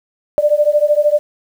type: beating tone pair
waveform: sine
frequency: 587.3 / 600.3 Hz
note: D5 / D5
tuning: 0 / +38 cents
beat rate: 13 Hz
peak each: -13 dBFS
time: 0.38-1.19 s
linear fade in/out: 0 ms
effects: 7-bit